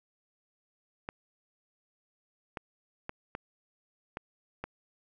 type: clicks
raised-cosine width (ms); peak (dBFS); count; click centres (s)
0.5; -21; 6; 1.089 / 2.572 / 3.094 / 3.351 / 4.171 / 4.64
effects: none